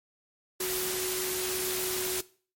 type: tone in noise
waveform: sine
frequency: 370 Hz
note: F#4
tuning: in tune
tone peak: -32 dBFS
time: 0.6-2.21 s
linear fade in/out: 5 ms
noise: white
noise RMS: -32 dBFS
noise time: 0.6-2.21 s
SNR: -3 dB
effects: noise-tail reverb RT60 0.4 s tail -19 dB re dry + MP3 64 kbps